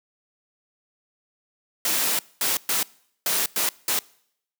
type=noise bursts at uneven times; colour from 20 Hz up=white; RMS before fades=-23 dBFS; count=6; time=1.85-2.19 / 2.41-2.57 / 2.69-2.83 / 3.26-3.46 / 3.56-3.69 / 3.88-3.99 s; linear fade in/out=2 ms; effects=noise-tail reverb RT60 0.7 s tail -24 dB re dry + high-pass 200 Hz 12 dB/octave